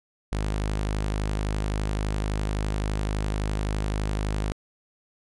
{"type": "tone", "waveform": "sawtooth", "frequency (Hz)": 51.8, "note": "G#1", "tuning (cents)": -4, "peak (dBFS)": -21, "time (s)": [0.32, 4.52], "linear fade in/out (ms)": 0, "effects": ["resampled to 24000 Hz"]}